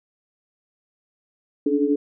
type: tone cluster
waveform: sine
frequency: 283.1 / 294.6 / 430.4 Hz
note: C#4 / D4 / A4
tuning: +37 / +6 / -38 cents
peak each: -22 dBFS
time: 1.66-1.96 s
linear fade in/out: 5 ms
effects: none